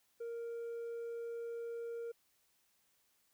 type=tone with hard clipping; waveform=triangle; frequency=466.2 Hz; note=A#4; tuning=in tune; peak=-39 dBFS; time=0.2-2.12 s; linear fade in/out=10 ms; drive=1 dB; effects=white hiss -75 dBFS RMS until 3.33 s